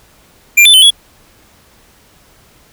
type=tone with pitch steps; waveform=square; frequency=2383 / 3515 / 3054 / 3364 Hz; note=D7 / A7 / G7 / G#7; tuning=+25 / -2 / -46 / +22 cents; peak=-3 dBFS; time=0.57-0.906 s; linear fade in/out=10 ms; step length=84 ms; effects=pink hiss -47 dBFS RMS until 2.72 s